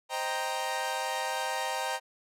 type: chord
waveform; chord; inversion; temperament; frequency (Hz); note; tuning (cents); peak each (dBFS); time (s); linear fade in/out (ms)
sawtooth; C minor seventh; none; equal; 523.3 / 622.3 / 784 / 932.3; C5 / Eb5 / G5 / Bb5; 0 / 0 / 0 / 0; -34 / -35 / -31 / -30; 0.09-2; 50
effects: low-pass 12000 Hz 12 dB/octave